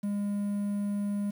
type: tone with quantisation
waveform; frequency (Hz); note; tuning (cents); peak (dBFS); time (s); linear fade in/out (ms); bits
triangle; 203.4; G#3; -36; -26; 0.03-1.31; 10; 9
effects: none